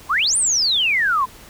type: exponential two-way sweep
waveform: sine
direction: up then down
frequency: 988 to 9397 to 988 Hz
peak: -15 dBFS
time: 0.09-1.26 s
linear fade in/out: 20 ms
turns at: 0.37 s
effects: pink hiss -43 dBFS RMS until 1.49 s